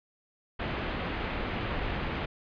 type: low-pass noise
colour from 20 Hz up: pink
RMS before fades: -33 dBFS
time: 0.59-2.26 s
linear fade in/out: 10 ms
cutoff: 3100 Hz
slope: 24 dB/octave
effects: resampled to 11025 Hz